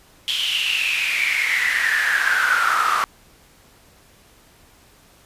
brown noise with high-pass filter sweep, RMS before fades -20 dBFS, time 0.28-3.04 s, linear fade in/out 0 ms, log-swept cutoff 3200 to 1200 Hz, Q 9.6, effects pink hiss -52 dBFS RMS until 5.25 s + resampled to 32000 Hz

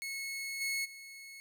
sawtooth tone with level steps, 2188 Hz, C#7, 23 cents flat, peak -34 / -29 / -44 dBFS, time 0.02-1.4 s, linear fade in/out 0 ms, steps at 0.6 / 0.84 s, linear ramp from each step 20 ms, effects none

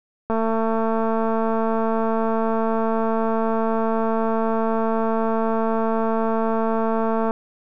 click train, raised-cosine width 1 ms, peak -10 dBFS, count 1571, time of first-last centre 0.3-7.309 s, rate 224 Hz, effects none

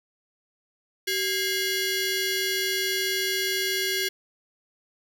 15% pulse ring-modulated tone, 1244.5 Hz, D#6, in tune, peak -15 dBFS, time 1.07-4.09 s, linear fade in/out 10 ms, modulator 863 Hz, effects none

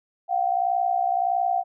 sine tone pair together, 705 / 766.6 Hz, F5 / G5, +16 / -39 cents, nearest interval minor second, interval 145 cents, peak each -23 dBFS, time 0.28-1.64 s, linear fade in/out 50 ms, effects none

